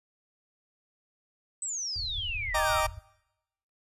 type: exponential sweep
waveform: sine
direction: down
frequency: 8190 to 1241 Hz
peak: -31 dBFS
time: 1.62-2.81 s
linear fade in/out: 2 ms
type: low-pass noise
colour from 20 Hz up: pink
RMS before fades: -39 dBFS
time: 1.96-2.99 s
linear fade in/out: 0 ms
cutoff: 110 Hz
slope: 96 dB/octave
type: chord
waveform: 40% pulse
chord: Eb major seventh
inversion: none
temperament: equal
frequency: 622.3 / 784 / 932.3 / 1174.7 Hz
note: Eb5 / G5 / Bb5 / D6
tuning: 0 / 0 / 0 / 0 cents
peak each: -29 / -32 / -30 / -29 dBFS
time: 2.54-2.87 s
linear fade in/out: 10 ms
effects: noise-tail reverb RT60 0.9 s tail -23 dB re dry + resampled to 32000 Hz